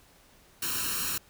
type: noise with comb filter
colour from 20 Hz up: white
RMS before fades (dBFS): -31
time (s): 0.62-1.18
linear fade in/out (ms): 5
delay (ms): 0.72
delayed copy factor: +0.8
effects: pink hiss -59 dBFS RMS until 1.29 s